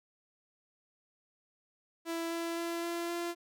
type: tone with pitch steps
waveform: sawtooth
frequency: 332.6 / 335.3 / 338 / 340.8 / 343.5 Hz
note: E4 / E4 / E4 / F4 / F4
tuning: +16 / +30 / +43 / -42 / -29 cents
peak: -30 dBFS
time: 2.05-3.35 s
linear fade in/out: 50 ms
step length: 260 ms
effects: none